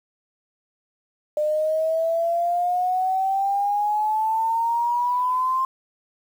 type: exponential sweep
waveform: sine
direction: up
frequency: 600 to 1054 Hz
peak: -19 dBFS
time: 1.37-5.65 s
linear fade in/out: 2 ms
effects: 8-bit